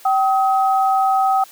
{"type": "tone pair together", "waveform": "sine", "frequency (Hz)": [771.1, 1268], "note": ["G5", "D#6"], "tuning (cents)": [-29, 32], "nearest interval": "major sixth", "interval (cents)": 861, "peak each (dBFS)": [-14, -20], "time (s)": [0.05, 1.44], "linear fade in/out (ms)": 5, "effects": ["white hiss -44 dBFS RMS until 1.51 s", "high-pass 300 Hz 12 dB/octave"]}